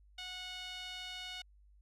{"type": "tone with band-pass filter", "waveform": "sawtooth", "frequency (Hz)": 733, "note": "F#5", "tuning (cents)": -16, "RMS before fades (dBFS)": -45, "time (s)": [0.18, 1.42], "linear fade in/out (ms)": 5, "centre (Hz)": 3300, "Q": 2.5, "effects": ["added 50 Hz sine -60 dBFS peak until 1.81 s"]}